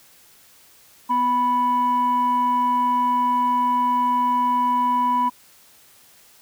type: tone pair together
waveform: sine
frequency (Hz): 247.4 / 986.2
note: B3 / B5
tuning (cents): +3 / -3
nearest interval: 2 octaves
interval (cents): 2394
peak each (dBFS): -25 / -16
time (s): 1.09-5.3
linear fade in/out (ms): 20
effects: tanh soft clip ceiling -13 dBFS + white hiss -52 dBFS RMS until 6.41 s